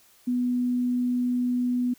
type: tone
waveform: sine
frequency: 246.9 Hz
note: B3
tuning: in tune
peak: -22 dBFS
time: 0.27-1.94 s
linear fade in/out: 10 ms
effects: white hiss -58 dBFS RMS until 1.98 s